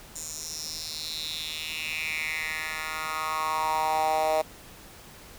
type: tone with high-pass filter sweep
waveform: 10% pulse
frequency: 156.8 Hz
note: D#3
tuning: 14 cents sharp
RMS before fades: -30 dBFS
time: 0.15-4.42 s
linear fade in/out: 10 ms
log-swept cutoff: 7100 to 630 Hz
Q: 4.5
effects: pink hiss -48 dBFS RMS until 5.38 s